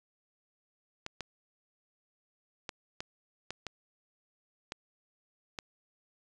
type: clicks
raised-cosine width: 0.2 ms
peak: -20 dBFS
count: 8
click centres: 1.064 / 1.207 / 2.692 / 3.005 / 3.506 / 3.667 / 4.721 / 5.588 s
effects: resampled to 22050 Hz